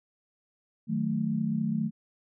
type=chord; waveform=sine; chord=D# diminished; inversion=none; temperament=equal; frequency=155.56 / 185 / 220 Hz; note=D#3 / F#3 / A3; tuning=0 / 0 / 0 cents; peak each=-32 / -32 / -28 dBFS; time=0.87-1.91 s; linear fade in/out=50 ms; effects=none